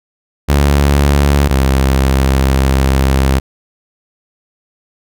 sawtooth tone pair in turn, 71 / 66.8 Hz, C#2 / C2, +42 / +36 cents, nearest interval minor second, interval 106 cents, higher first, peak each -4 / -5 dBFS, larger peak first, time 0.48-1.49 / 1.49-3.4 s, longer second, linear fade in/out 20 ms, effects none

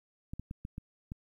clicks, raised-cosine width 5 ms, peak -27 dBFS, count 6, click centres 0.335 / 0.396 / 0.511 / 0.651 / 0.781 / 1.119 s, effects 11-bit

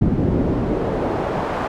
brown noise with band-pass filter sweep, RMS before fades -20 dBFS, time 0.01-1.68 s, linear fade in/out 10 ms, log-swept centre 210 to 1000 Hz, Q 1.1, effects none

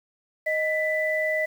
sine tone pair together, 624 / 1986.8 Hz, D#5 / B6, +5 / +10 cents, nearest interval octave + minor sixth, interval 2005 cents, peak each -25 dBFS, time 0.46-1.46 s, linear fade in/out 10 ms, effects 8-bit

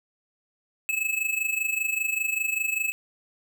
square tone with amplitude modulation, 2595 Hz, E7, 28 cents flat, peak -22 dBFS, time 0.89-2.92 s, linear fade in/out 0 ms, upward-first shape sine, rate 25.1 Hz, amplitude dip 75%, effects none

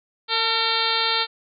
harmonic tone with a mistuned harmonic, 454.7 Hz, A#4, 43 cents flat, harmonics 1 / 2 / 3 / 4 / 5 / 6 / 7 / 8 / 9 / 10, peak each -32 / -28 / -27 / -31 / -30 / -32 / -29 / -26 / -26 / -30 dBFS, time 0.28-1.27 s, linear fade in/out 50 ms, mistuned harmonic 2, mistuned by -36 cents, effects none

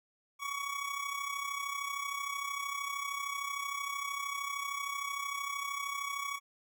25% pulse tone with amplitude modulation, 1124 Hz, C#6, 24 cents sharp, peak -29 dBFS, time 0.39-6.4 s, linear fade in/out 50 ms, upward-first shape sine, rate 33.1 Hz, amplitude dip 60%, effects none

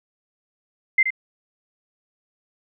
sine tone with echo, 2082 Hz, C7, 9 cents flat, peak -12 dBFS, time 0.98-1.03 s, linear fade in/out 5 ms, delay 75 ms, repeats 1, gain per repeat -8 dB, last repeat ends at 1.105 s, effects none

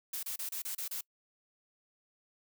blue noise bursts, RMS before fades -38 dBFS, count 7, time 0.13-1.01 s, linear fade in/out 5 ms, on 100 ms, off 30 ms, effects noise-tail reverb RT60 0.1 s tail -25 dB re dry

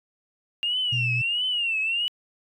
sine tone with vibrato, 2794 Hz, F7, in tune, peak -22 dBFS, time 0.63-2.08 s, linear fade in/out 0 ms, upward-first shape triangle, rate 1.5 Hz, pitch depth 160 cents each way
sine tone, 121.7 Hz, B2, 25 cents flat, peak -24 dBFS, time 0.92-1.22 s, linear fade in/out 10 ms
effects tanh soft clip ceiling -16 dBFS

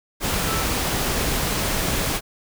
sine tone in noise, 1318.5 Hz, E6, in tune, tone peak -29 dBFS, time 0.45-0.67 s, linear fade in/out 50 ms, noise pink, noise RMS -23 dBFS, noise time 0.2-2.21 s, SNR -9 dB, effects none

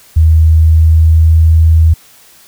sine tone with pitch glide, 79.7 to 80.67 Hz, D#2 to E2, +42 to -37 cents, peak -3 dBFS, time 0.16-1.94 s, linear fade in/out 10 ms, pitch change +21 cents, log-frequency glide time 0.48-1.56 s, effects white hiss -42 dBFS RMS until 2.47 s

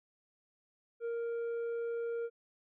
sine tone with tanh clipping, 466.2 Hz, A#4, in tune, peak -35 dBFS, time 1-2.3 s, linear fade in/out 50 ms, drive 5 dB, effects none

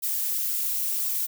violet noise with flanger, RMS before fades -27 dBFS, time 0.02-1.27 s, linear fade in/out 20 ms, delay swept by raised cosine 1.7 to 3.9 ms, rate 1.9 Hz, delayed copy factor -0.75, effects none

